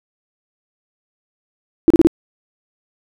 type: tone bursts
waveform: sine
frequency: 329.4 Hz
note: E4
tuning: 1 cent flat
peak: -5 dBFS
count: 4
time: 1.88-2.071 s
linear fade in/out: 0 ms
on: 23 ms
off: 33 ms
effects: none